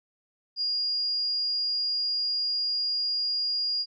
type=tone; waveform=sine; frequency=4842 Hz; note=D#8; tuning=48 cents flat; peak=-25 dBFS; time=0.56-3.86 s; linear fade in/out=50 ms; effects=none